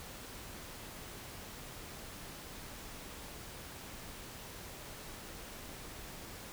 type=silence; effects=pink hiss -48 dBFS RMS until 6.52 s